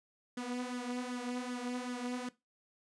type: tone with flanger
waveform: sawtooth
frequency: 247.2 Hz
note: B3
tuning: 2 cents sharp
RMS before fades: -39 dBFS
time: 0.37-2.29 s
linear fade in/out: 5 ms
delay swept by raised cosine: 0.58 to 4.48 ms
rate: 2.6 Hz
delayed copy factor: +0.6
effects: noise-tail reverb RT60 0.2 s tail -17 dB re dry + resampled to 22050 Hz